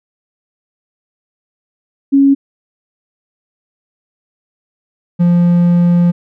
sine / triangle tone pair in turn, 276.3 / 174.06 Hz, C#4 / F3, -6 / -6 cents, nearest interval minor sixth, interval 800 cents, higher first, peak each -5 dBFS, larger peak neither, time 2.12-2.35 / 5.19-6.12 s, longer second, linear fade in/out 20 ms, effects none

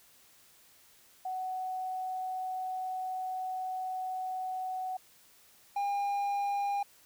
sine / triangle tone pair in turn, 746 / 805.9 Hz, F#5 / G5, +14 / +48 cents, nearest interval minor second, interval 134 cents, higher second, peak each -33 / -27 dBFS, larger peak second, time 1.25-4.97 / 5.76-6.83 s, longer first, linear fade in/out 5 ms, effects white hiss -61 dBFS RMS until 7.05 s

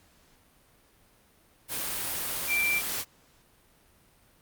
sine tone in noise, 2353 Hz, D7, 3 cents sharp, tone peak -24 dBFS, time 2.47-2.82 s, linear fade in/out 50 ms, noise white, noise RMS -32 dBFS, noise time 1.68-3.05 s, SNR +5 dB, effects pink hiss -62 dBFS RMS until 4.41 s + Opus 48 kbps

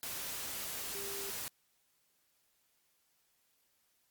sine tone in noise, 396.9 Hz, G4, 22 cents sharp, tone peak -45 dBFS, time 0.95-1.3 s, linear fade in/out 0 ms, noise white, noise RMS -41 dBFS, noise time 0.03-1.48 s, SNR -7 dB, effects white hiss -75 dBFS RMS until 4.1 s + Opus 48 kbps

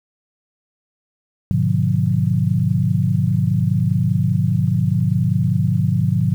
sine chord, G# diminished seventh, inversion none, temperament just, 103.83 / 124.59 / 149.51 / 179.41 Hz, G#2 / B2 / D3 / F3, 0 / +16 / +31 / +47 cents, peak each -20 dBFS, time 1.51-6.34 s, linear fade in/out 0 ms, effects 8-bit

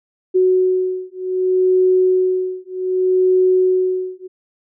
sine beating tone pair, 370 / 370.65 Hz, F#4 / F#4, 0 / +3 cents, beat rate 0.65 Hz, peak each -16 / -16 dBFS, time 0.34-4.28 s, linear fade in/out 20 ms, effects none

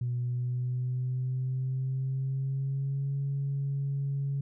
sine tone with pitch glide, 122.4 to 138.99 Hz, B2 to C#3, -15 to +5 cents, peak -27 dBFS, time 0.01-4.41 s, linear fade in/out 5 ms, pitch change +220 cents, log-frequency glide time 0.19-3.16 s, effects tanh soft clip ceiling -24 dBFS

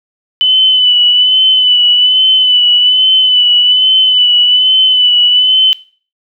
sine tone with vibrato, 3000 Hz, F#7, 23 cents sharp, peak -5 dBFS, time 0.41-5.73 s, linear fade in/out 0 ms, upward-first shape sine, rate 1.2 Hz, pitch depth 34 cents each way, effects noise-tail reverb RT60 0.4 s tail -18 dB re dry

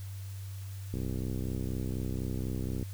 click train, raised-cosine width 3 ms, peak -23 dBFS, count 122, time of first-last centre 0.94-2.828 s, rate 64.1 Hz, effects added 97 Hz sine -38 dBFS peak until 2.93 s + white hiss -54 dBFS RMS until 2.93 s

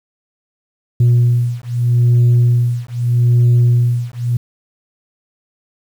sine beating tone pair, 120.2 / 121 Hz, B2 / B2, -46 / -35 cents, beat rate 0.8 Hz, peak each -11 dBFS, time 1-4.37 s, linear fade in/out 5 ms, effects tanh soft clip ceiling -6 dBFS + 7-bit

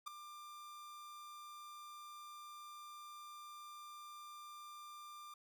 45% pulse tone with ADSR envelope, 1191 Hz, D6, 24 cents sharp, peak -39 dBFS, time 0.06-5.34 s, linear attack 16 ms, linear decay 4 ms, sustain -12 dB, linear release 4 ms, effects none

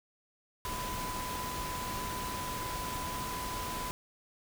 sine tone in noise, 1000 Hz, B5, 21 cents sharp, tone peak -38 dBFS, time 0.65-3.91 s, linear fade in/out 0 ms, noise pink, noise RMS -39 dBFS, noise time 0.65-3.91 s, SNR -2 dB, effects none

